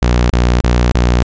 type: tone bursts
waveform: sawtooth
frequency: 60.3 Hz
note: B1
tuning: 41 cents flat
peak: -5 dBFS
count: 4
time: 0.02-1.227 s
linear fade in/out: 0 ms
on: 280 ms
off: 29 ms
effects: resampled to 16000 Hz